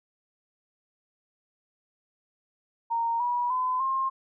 sine tone with pitch steps, 926 / 969.8 / 1015.7 / 1063.7 Hz, A#5 / B5 / B5 / C6, -12 / -32 / +48 / +28 cents, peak -24 dBFS, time 2.9-4.1 s, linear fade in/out 20 ms, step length 300 ms, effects none

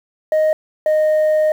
sine tone pair in turn, 622.3 / 617.6 Hz, D#5 / D#5, 0 / -13 cents, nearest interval unison, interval 13 cents, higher first, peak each -9 dBFS, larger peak neither, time 0.32-0.53 / 0.86-1.52 s, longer second, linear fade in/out 2 ms, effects tanh soft clip ceiling -11 dBFS + 7-bit

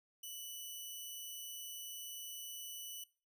10% pulse tone, 2973 Hz, F#7, 8 cents sharp, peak -37 dBFS, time 0.23-3.04 s, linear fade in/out 5 ms, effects noise-tail reverb RT60 0.4 s tail -22 dB re dry

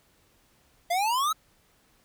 square exponential sweep, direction up, 674 to 1318.5 Hz, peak -24 dBFS, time 0.9-1.33 s, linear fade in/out 10 ms, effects pink hiss -64 dBFS RMS until 2.04 s

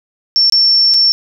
sine tone with dropouts, 5430 Hz, F8, 50 cents flat, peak -7 dBFS, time 0.36-1.12 s, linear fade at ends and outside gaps 0 ms, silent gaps 0.498-0.523 / 0.939-0.943 s, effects none

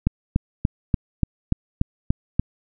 click train, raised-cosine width 5 ms, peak -5 dBFS, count 9, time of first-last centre 0.07-2.396 s, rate 3.44 Hz, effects none

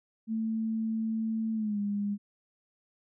sine tone with pitch glide, 222.3 to 203.8 Hz, A3 to G#3, +18 to -32 cents, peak -28 dBFS, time 0.27-2.18 s, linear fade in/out 50 ms, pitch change -150 cents, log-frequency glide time 1.54-1.79 s, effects none

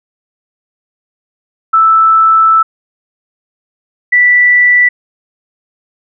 sine tone pair in turn, 1318 / 1967.4 Hz, E6 / B6, -1 / -7 cents, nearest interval perfect fifth, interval 694 cents, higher second, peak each -4 dBFS, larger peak neither, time 1.73-2.63 / 4.12-4.89 s, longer first, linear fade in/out 10 ms, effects none

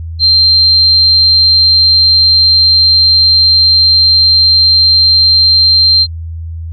sine tone, 4155 Hz, C8, 13 cents flat, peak -4 dBFS, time 0.19-6.07 s, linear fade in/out 50 ms, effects added 82 Hz sine -19 dBFS peak until 6.72 s

